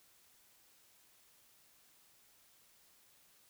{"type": "silence", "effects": ["white hiss -67 dBFS RMS until 3.49 s"]}